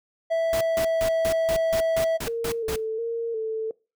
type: tone with pitch glide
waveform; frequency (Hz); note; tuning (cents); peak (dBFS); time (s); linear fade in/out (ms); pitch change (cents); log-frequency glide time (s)
triangle; 658 to 653.5; E5 to E5; -3 to -15; -18; 0.3-2.18; 20; -12; 0.49-1.11
type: noise bursts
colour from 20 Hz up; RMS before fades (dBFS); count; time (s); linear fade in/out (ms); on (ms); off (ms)
pink; -31; 10; 0.53-2.76; 2; 79; 160
type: tone with vibrato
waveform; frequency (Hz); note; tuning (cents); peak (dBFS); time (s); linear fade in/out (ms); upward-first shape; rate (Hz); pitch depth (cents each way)
sine; 451.6; A4; +45; -25; 2.27-3.71; 2; square; 1.4; 39
effects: noise-tail reverb RT60 0.3 s tail -23 dB re dry